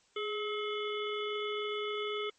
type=harmonic tone with a mistuned harmonic; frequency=429.1 Hz; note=A4; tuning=43 cents flat; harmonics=1 / 3 / 5 / 7 / 8; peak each=-35 / -40 / -42 / -43 / -44 dBFS; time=0.16-2.3 s; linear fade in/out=5 ms; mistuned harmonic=1; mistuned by=-45 cents; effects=white hiss -68 dBFS RMS until 2.38 s + MP3 32 kbps